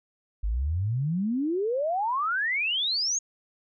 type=exponential sweep; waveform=sine; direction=up; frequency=48.21 to 6720 Hz; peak=-24 dBFS; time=0.43-3.19 s; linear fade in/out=10 ms; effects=none